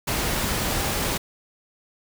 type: tone in noise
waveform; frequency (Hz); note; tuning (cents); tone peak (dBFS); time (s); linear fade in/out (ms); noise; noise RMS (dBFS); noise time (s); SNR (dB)
sine; 794; G5; +22; -36; 0.71-0.92; 10; pink; -25; 0.07-1.18; -14
effects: none